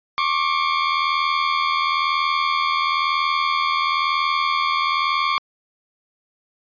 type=tone pair together; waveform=sawtooth; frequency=1087 / 1168 Hz; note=C#6 / D6; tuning=-34 / -10 cents; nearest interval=minor second; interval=124 cents; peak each=-17 dBFS; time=0.18-5.38 s; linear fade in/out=0 ms; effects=resampled to 11025 Hz